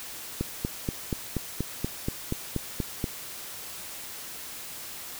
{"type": "click train", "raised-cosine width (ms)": 3, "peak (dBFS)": -14, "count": 12, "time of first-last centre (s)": [0.41, 3.042], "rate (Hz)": 4.18, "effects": ["white hiss -40 dBFS RMS until 5.19 s"]}